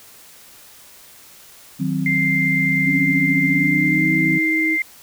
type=chord; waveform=sine; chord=C diminished; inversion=first; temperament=equal; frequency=155.56 / 185 / 261.6 Hz; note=Eb3 / Gb3 / C4; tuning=0 / 0 / 0 cents; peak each=-23 dBFS; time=1.79-4.39 s; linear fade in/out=20 ms
type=tone; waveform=sine; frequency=2095 Hz; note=C7; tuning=2 cents sharp; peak=-17 dBFS; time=2.06-4.82 s; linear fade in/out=2 ms
type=tone with pitch glide; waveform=sine; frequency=275.9 to 316.9 Hz; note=C#4 to D#4; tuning=-8 to +32 cents; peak=-20 dBFS; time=2.84-4.78 s; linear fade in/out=50 ms; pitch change=+240 cents; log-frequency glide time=3.47-4.15 s
effects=white hiss -45 dBFS RMS until 5.02 s